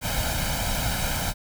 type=noise with comb filter; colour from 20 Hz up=pink; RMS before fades=-26 dBFS; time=0.01-1.34 s; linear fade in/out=50 ms; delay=1.3 ms; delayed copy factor=+0.75; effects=none